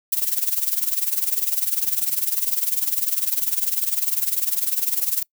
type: noise with tremolo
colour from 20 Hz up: violet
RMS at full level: -19 dBFS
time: 0.12-5.23 s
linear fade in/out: 5 ms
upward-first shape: sine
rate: 20 Hz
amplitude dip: 80%
effects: noise-tail reverb RT60 0.1 s tail -25 dB re dry